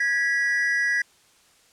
triangle tone pair together, 1656.4 / 1946 Hz, G#6 / B6, -5 / -26 cents, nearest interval minor third, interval 279 cents, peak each -22 / -21 dBFS, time 0-1.02 s, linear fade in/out 5 ms, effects white hiss -58 dBFS RMS until 1.72 s + low-pass 9000 Hz 12 dB/octave

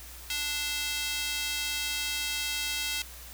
square tone with high-pass filter, 293.7 Hz, D4, in tune, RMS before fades -32 dBFS, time 0.3-3.02 s, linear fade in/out 2 ms, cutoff 2900 Hz, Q 1.3, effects added 60 Hz sine -47 dBFS peak until 3.33 s + white hiss -47 dBFS RMS until 3.33 s

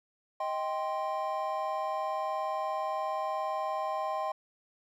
triangle chord, C minor, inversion first, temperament just, 627.9 / 784.9 / 1046.5 Hz, Eb5 / G5 / C6, +16 / +2 / 0 cents, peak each -33 dBFS, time 0.4-4.32 s, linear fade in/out 5 ms, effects none

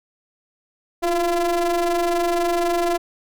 square ring-modulated tone, 169 Hz, E3, 43 cents sharp, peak -16 dBFS, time 1.02-2.98 s, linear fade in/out 20 ms, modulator 519 Hz, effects none

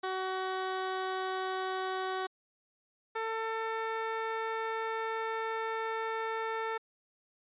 15% pulse tone pair in turn, 376 / 447.1 Hz, F#4 / A4, +28 / +28 cents, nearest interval minor third, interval 300 cents, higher second, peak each -26 dBFS, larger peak neither, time 0.03-2.27 / 3.15-6.78 s, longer second, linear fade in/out 10 ms, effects resampled to 8000 Hz

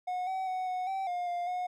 triangle tone with pitch steps, 728 / 758 / 743 / 735 / 771 / 711 / 702 / 724 Hz, F#5 / F#5 / F#5 / F#5 / G5 / F5 / F5 / F#5, -28 / +42 / +7 / -12 / -29 / +31 / +9 / -38 cents, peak -29 dBFS, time 0.07-1.67 s, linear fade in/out 10 ms, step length 200 ms, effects none

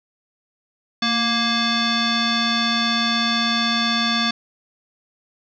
sine tone with frequency modulation, 1645 Hz, G#6, 17 cents flat, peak -17 dBFS, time 1.02-4.31 s, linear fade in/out 5 ms, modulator 937 Hz, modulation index 3.3, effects none

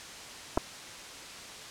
clicks, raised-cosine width 1 ms, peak -12 dBFS, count 2, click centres 0.574 / 0.577 s, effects white hiss -44 dBFS RMS until 1.7 s + low-pass 7000 Hz 12 dB/octave

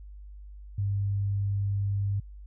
sine tone, 100 Hz, G2, 35 cents sharp, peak -25 dBFS, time 0.78-2.2 s, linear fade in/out 5 ms, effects added 50 Hz sine -42 dBFS peak until 2.46 s

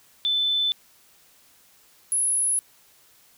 sine tone pair in turn, 3518 / 10542 Hz, A7 / E9, -1 / -1 cents, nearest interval octave + perfect fifth, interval 1900 cents, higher second, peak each -20 dBFS, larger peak neither, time 0.25-0.72 / 2.12-2.59 s, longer neither, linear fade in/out 0 ms, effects white hiss -57 dBFS RMS until 3.37 s

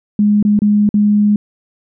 sine tone with dropouts, 207.7 Hz, G#3, in tune, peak -8 dBFS, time 0.19-1.36 s, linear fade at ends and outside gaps 2 ms, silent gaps 0.427-0.45 / 0.591-0.619 / 0.891-0.941 s, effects none

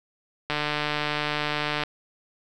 click train, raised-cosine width 0.3 ms, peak -10 dBFS, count 200, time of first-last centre 0.5-1.836 s, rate 149 Hz, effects none

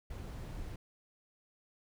brown noise, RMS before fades -43 dBFS, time 0.1-0.76 s, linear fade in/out 5 ms, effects none

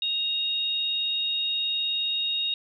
sine tone pair together, 2803 / 3742 Hz, F7 / A#7, +6 / +6 cents, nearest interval perfect fourth, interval 500 cents, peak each -32 / -25 dBFS, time 0.02-2.54 s, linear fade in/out 2 ms, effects none

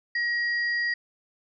sine tone pair together, 1900 / 4791 Hz, A#6 / D8, +33 / +34 cents, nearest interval octave + major third, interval 1601 cents, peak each -24 / -35 dBFS, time 0.15-0.94 s, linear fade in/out 5 ms, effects none

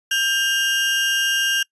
35% pulse tone pair together, 1589.4 / 2832 Hz, G6 / F7, +23 / +23 cents, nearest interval minor seventh, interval 1000 cents, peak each -19 dBFS, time 0.11-1.63 s, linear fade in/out 5 ms, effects noise-tail reverb RT60 0.1 s tail -25 dB re dry + resampled to 24000 Hz

